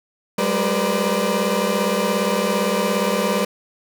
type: tone cluster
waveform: 30% pulse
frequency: 191.1 / 208.5 / 475.7 / 512 / 592 Hz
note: G3 / G#3 / A#4 / C5 / D5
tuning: -44 / +7 / +35 / -38 / +14 cents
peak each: -22 dBFS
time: 0.38-3.45 s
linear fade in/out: 5 ms
effects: none